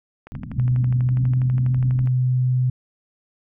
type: click train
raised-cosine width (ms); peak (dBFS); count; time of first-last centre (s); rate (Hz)
0.5; -25; 23; 0.27-2.073; 12.2
type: low-pass noise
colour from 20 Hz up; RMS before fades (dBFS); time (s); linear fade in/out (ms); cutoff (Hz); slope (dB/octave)
white; -33; 0.32-2.06; 0; 270; 96
type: tone with pitch glide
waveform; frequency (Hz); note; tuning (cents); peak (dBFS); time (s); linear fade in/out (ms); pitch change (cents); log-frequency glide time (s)
sine; 124.8 to 126.83; B2 to B2; +19 to +46; -16; 0.58-2.7; 5; +27; 1-1.31
effects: none